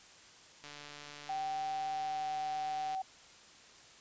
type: click train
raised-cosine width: 0.2 ms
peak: -31 dBFS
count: 338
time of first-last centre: 0.64-2.948 s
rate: 146 Hz
type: tone with pitch glide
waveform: sine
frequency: 772 to 762.3 Hz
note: G5 to G5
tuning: -27 to -49 cents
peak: -34 dBFS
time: 1.29-3.02 s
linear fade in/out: 5 ms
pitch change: -22 cents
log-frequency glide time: 1.88-2.3 s
effects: white hiss -57 dBFS RMS until 4 s + resampled to 16000 Hz